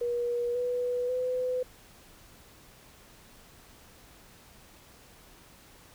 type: tone with pitch steps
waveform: sine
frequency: 480 / 492.1 / 504.4 Hz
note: B4 / B4 / B4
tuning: -49 / -6 / +36 cents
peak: -27 dBFS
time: 0.01-1.63 s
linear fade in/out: 5 ms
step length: 540 ms
effects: pink hiss -55 dBFS RMS until 5.94 s